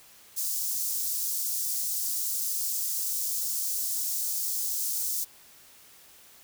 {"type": "high-pass noise", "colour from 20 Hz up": "white", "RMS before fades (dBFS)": -30, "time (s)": [0.36, 5.25], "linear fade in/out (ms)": 20, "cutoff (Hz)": 5300, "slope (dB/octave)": 24, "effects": ["white hiss -54 dBFS RMS until 6.43 s"]}